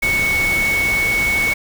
sine tone in noise, 2217 Hz, C#7, in tune, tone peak -15 dBFS, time 0.02-1.54 s, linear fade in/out 10 ms, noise pink, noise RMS -25 dBFS, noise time 0.02-1.54 s, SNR +7 dB, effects none

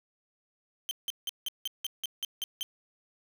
40% pulse tone bursts, 3125 Hz, G7, 6 cents flat, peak -30 dBFS, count 10, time 0.89-2.63 s, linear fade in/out 0 ms, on 21 ms, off 170 ms, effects 12-bit

